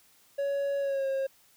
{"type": "tone with pitch glide", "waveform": "triangle", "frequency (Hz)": [560, 538.7], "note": ["C#5", "C#5"], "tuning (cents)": [18, -50], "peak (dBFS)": -25, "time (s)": [0.38, 1.27], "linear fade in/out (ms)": 10, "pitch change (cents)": -68, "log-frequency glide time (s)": [0.79, 1.07], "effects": ["white hiss -62 dBFS RMS until 1.56 s"]}